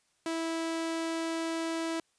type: tone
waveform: sawtooth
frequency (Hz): 327.9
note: E4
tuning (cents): -9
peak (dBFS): -27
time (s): 0.26-2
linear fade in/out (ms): 2
effects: white hiss -72 dBFS RMS until 2.18 s + resampled to 22050 Hz